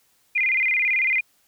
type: tone with vibrato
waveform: sine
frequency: 2239 Hz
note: C#7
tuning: 17 cents sharp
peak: -18 dBFS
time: 0.35-1.21 s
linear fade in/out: 10 ms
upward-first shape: square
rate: 18 Hz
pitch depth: 140 cents each way
effects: white hiss -63 dBFS RMS until 1.47 s